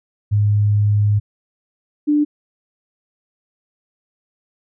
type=tone pair in turn; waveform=sine; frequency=103.83 / 296.2 Hz; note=G#2 / D4; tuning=0 / +15 cents; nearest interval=octave + tritone; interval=1815 cents; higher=second; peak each=-12 dBFS; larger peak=neither; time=0.31-1.2 / 2.07-2.25 s; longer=first; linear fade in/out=20 ms; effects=none